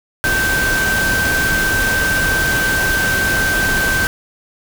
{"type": "tone in noise", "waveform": "sine", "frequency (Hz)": 1556, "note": "G6", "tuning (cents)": -13, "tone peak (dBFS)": -15, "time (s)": [0.24, 4.07], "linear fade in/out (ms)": 0, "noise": "pink", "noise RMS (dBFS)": -20, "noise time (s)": [0.24, 4.07], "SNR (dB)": 2, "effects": []}